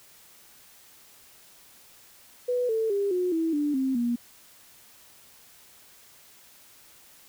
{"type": "tone with pitch steps", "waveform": "sine", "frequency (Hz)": [493.9, 445.1, 401.2, 361.6, 325.9, 293.7, 264.7, 238.5], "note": ["B4", "A4", "G4", "F#4", "E4", "D4", "C4", "A#3"], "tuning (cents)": [0, 20, 40, -40, -20, 0, 20, 40], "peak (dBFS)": -23, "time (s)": [2.48, 4.16], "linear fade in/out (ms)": 10, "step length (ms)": 210, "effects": ["white hiss -54 dBFS RMS until 7.28 s"]}